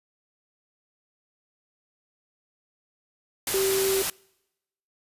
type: tone in noise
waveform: sine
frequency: 386.8 Hz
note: G4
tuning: 23 cents flat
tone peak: -22 dBFS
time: 3.54-4.02 s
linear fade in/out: 2 ms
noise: white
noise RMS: -27 dBFS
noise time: 3.47-4.1 s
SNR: +2 dB
effects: noise-tail reverb RT60 0.9 s tail -26 dB re dry + resampled to 32000 Hz